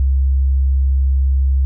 sine tone, 67 Hz, C2, 42 cents sharp, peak -11 dBFS, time 0-1.65 s, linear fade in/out 0 ms, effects none

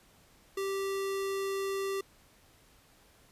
square tone, 390.8 Hz, G4, 5 cents flat, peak -32 dBFS, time 0.57-2.01 s, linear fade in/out 5 ms, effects pink hiss -62 dBFS RMS until 3.31 s + resampled to 32000 Hz

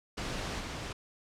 pink noise with level steps, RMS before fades -36 / -39 dBFS, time 0.17-0.93 s, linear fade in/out 10 ms, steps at 0.6 s, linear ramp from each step 5 ms, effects low-pass 6000 Hz 12 dB/octave

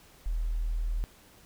sine tone, 40.1 Hz, E1, 47 cents flat, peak -27 dBFS, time 0.26-1.04 s, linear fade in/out 0 ms, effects pink hiss -57 dBFS RMS until 1.45 s

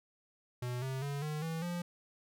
square tone with pitch steps, 123.47 / 132.33 / 141.83 / 152.01 / 162.92 / 174.61 Hz, B2 / C3 / C#3 / D#3 / E3 / F3, 0 / +20 / +40 / -40 / -20 / 0 cents, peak -36 dBFS, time 0.62-1.82 s, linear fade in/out 5 ms, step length 200 ms, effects none

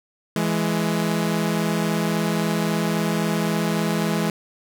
sawtooth tone pair together, 166.2 / 209.9 Hz, E3 / G#3, +15 / +19 cents, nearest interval major third, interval 404 cents, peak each -19 / -19 dBFS, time 0.36-4.3 s, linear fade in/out 2 ms, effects none

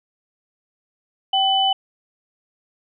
sine tone pair together, 774.7 / 3000 Hz, G5 / F#7, -21 / +23 cents, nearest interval octave + major seventh, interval 2344 cents, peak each -18 dBFS, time 1.33-1.73 s, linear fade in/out 5 ms, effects none

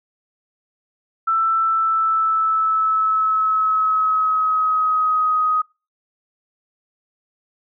sine tone with pitch glide, 1329 to 1255.1 Hz, E6 to D#6, +14 to +15 cents, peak -15 dBFS, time 1.27-5.62 s, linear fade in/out 10 ms, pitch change -99 cents, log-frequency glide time 1.58-5.39 s, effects noise-tail reverb RT60 0.3 s tail -25 dB re dry

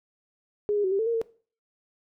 sine tone with pitch steps, 415.3 / 411 / 375.3 / 393.3 / 445.4 / 464.8 / 453.4 Hz, G#4 / G#4 / F#4 / G4 / A4 / A#4 / A#4, 0 / -18 / +25 / +6 / +21 / -5 / -48 cents, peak -22 dBFS, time 0.69-1.215 s, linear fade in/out 0 ms, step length 75 ms, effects noise-tail reverb RT60 0.4 s tail -19 dB re dry

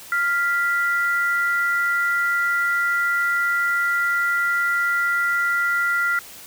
sine tone pair together, 1396.9 / 1969.9 Hz, F6 / B6, 0 / -5 cents, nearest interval tritone, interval 595 cents, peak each -19 / -24 dBFS, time 0.12-6.19 s, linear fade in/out 2 ms, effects white hiss -41 dBFS RMS until 6.46 s

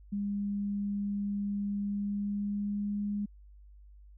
sine tone with pitch glide, 202.3 to 204.9 Hz, G#3 to G#3, -45 to -23 cents, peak -30 dBFS, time 0.12-3.26 s, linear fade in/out 10 ms, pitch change +22 cents, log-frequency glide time 1.8-3.03 s, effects added 50 Hz sine -51 dBFS peak until 4.17 s

